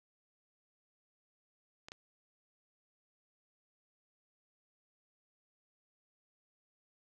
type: clicks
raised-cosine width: 0.2 ms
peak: -30 / -28 dBFS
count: 2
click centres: 1.885 / 1.919 s
effects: none